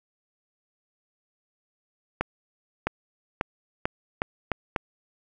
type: accelerating click train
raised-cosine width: 0.5 ms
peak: -9 dBFS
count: 7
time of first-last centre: 2.21-4.762 s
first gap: 660 ms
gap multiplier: 0.82
effects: none